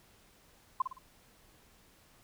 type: tone with echo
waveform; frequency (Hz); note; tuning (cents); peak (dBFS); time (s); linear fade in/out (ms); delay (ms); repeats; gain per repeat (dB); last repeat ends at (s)
sine; 1042; C6; -7; -24; 0.8-0.82; 5; 55; 3; -8; 0.985
effects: pink hiss -63 dBFS RMS until 2.23 s